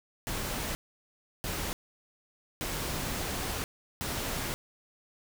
pink noise bursts at uneven times, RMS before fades -34 dBFS, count 4, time 0.27-0.75 / 1.44-1.73 / 2.61-3.64 / 4.01-4.54 s, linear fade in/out 0 ms, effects none

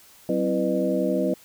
sine tone cluster, 189.1 / 263.1 / 334.5 / 494.8 / 606 Hz, F#3 / C4 / E4 / B4 / D#5, +38 / +10 / +25 / +3 / -46 cents, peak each -27 dBFS, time 0.29-1.34 s, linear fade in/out 2 ms, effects white hiss -52 dBFS RMS until 1.44 s

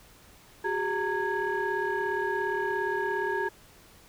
sine tone cluster, 371.4 / 408.6 / 916 / 1657 Hz, F#4 / G#4 / A#5 / G#6, +7 / -28 / -31 / -4 cents, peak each -31 dBFS, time 0.64-3.49 s, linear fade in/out 10 ms, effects tanh soft clip ceiling -20 dBFS + pink hiss -55 dBFS RMS until 4.08 s

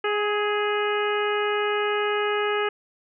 harmonic tone with a mistuned harmonic, 415.3 Hz, G#4, in tune, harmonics 1 / 2 / 3 / 4 / 5 / 6 / 7, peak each -24 / -31 / -29 / -31 / -34 / -35 / -34 dBFS, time 0.04-2.69 s, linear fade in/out 5 ms, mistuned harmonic 3, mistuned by +26 cents, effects none

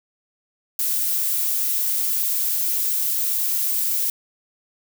violet noise, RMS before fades -22 dBFS, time 0.79-4.1 s, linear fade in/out 2 ms, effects none

